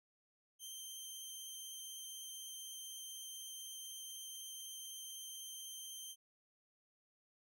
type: tone with vibrato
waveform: 15% pulse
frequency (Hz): 3136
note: G7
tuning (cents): 0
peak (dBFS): -40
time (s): 0.59-6.16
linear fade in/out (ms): 50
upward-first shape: triangle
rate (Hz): 16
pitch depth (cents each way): 13
effects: none